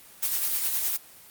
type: noise with tremolo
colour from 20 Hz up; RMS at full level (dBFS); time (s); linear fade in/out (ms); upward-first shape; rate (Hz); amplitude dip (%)
blue; -25; 0.22-0.97; 10; sine; 9.7; 40
effects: white hiss -50 dBFS RMS until 1.3 s + Opus 24 kbps